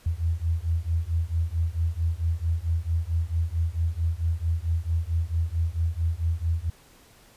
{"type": "beating tone pair", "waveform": "sine", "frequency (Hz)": [80.7, 85.2], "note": ["E2", "F2"], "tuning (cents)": [-36, -42], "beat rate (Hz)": 4.5, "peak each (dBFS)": -26, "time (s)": [0.06, 6.7], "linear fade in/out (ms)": 5, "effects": ["pink hiss -55 dBFS RMS until 7.36 s", "resampled to 32000 Hz"]}